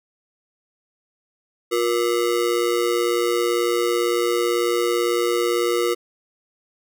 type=ring-modulated tone; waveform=square; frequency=415.3 Hz; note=G#4; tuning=in tune; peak=-16 dBFS; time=1.71-5.95 s; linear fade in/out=20 ms; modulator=59 Hz; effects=none